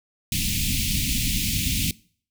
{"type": "band-stop noise", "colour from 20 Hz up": "pink", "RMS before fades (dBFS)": -24, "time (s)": [0.32, 1.91], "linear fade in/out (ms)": 2, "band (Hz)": [270, 2300], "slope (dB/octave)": 48, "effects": ["noise-tail reverb RT60 0.5 s tail -23 dB re dry"]}